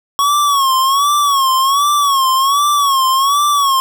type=tone with vibrato; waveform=square; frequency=1108.7 Hz; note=C#6; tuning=in tune; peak=-11 dBFS; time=0.19-3.8 s; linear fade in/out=0 ms; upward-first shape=sine; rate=1.3 Hz; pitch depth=100 cents each way; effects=7-bit